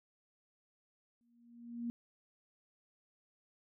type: tone with exponential growth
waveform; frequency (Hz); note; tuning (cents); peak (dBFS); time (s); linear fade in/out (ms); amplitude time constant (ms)
sine; 236.3; A#3; +24; -34; 1.21-1.9; 0; 150
effects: none